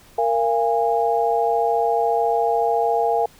sine tone cluster, 464.4 / 686 / 820 Hz, A#4 / F5 / G#5, -7 / -31 / -22 cents, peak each -21 dBFS, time 0.18-3.26 s, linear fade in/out 5 ms, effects pink hiss -50 dBFS RMS until 3.39 s

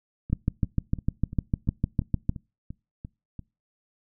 two click trains, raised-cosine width 5 ms, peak -24 / -10 dBFS, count 10 / 14, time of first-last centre 0.3-3.393 / 0.33-2.294 s, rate 2.91 / 6.62 Hz, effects noise-tail reverb RT60 0.3 s tail -25 dB re dry

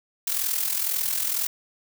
blue noise with amplitude modulation, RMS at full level -23 dBFS, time 0.27-1.47 s, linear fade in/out 5 ms, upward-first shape sine, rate 42 Hz, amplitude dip 65%, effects none

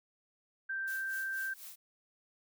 sine tone, 1568 Hz, G6, in tune, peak -34 dBFS, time 0.69-1.54 s, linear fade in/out 10 ms
blue noise with tremolo, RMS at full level -47 dBFS, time 0.87-1.76 s, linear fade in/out 10 ms, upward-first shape sine, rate 4.1 Hz, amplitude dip 75%
effects none

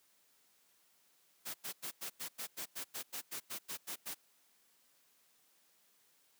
white noise bursts, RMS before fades -42 dBFS, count 15, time 1.45-4.147 s, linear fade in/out 20 ms, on 93 ms, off 93 ms, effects white hiss -71 dBFS RMS until 6.39 s + high-pass 150 Hz 12 dB/octave

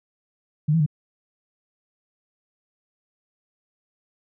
sine tone with pitch steps, 150.9 / 163.9 / 149.7 Hz, D3 / E3 / D3, +47 / -10 / +33 cents, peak -16 dBFS, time 0.68-0.863 s, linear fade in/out 10 ms, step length 61 ms, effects none

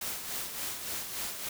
white noise with tremolo, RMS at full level -35 dBFS, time 0.01-1.49 s, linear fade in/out 5 ms, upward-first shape sine, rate 3.5 Hz, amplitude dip 50%, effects none

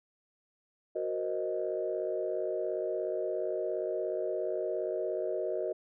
sine chord, C half-diminished seventh, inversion second, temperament equal, 370 / 466.2 / 523.3 / 622.3 Hz, Gb4 / Bb4 / C5 / Eb5, 0 / 0 / 0 / 0 cents, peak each -35 / -36 / -39 / -34 dBFS, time 0.95-5.73 s, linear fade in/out 10 ms, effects tanh soft clip ceiling -20 dBFS

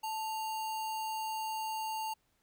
sine tone with sample-and-hold, 880 Hz, A5, in tune, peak -34 dBFS, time 0.03-2.14 s, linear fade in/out 10 ms, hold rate 3675 Hz, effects pink hiss -75 dBFS RMS until 2.42 s

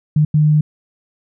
sine tone bursts at uneven times, 151.7 Hz, D#3, 44 cents flat, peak -9 dBFS, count 2, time 0.16-0.25 / 0.34-0.61 s, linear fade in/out 5 ms, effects none

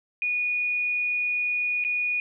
sine tone with dropouts, 2458 Hz, D#7, 22 cents flat, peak -23 dBFS, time 0.22-2.2 s, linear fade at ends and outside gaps 1 ms, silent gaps 1.84-1.848 s, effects none

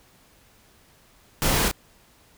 pink noise with echo, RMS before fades -23 dBFS, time 1.42-1.68 s, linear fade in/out 0 ms, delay 33 ms, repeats 1, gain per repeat -3 dB, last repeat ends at 1.713 s, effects pink hiss -57 dBFS RMS until 2.37 s

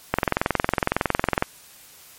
click train, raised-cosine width 0.5 ms, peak -3 dBFS, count 29, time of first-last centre 0.14-1.424 s, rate 21.8 Hz, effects white hiss -48 dBFS RMS until 2.18 s + MP3 64 kbps

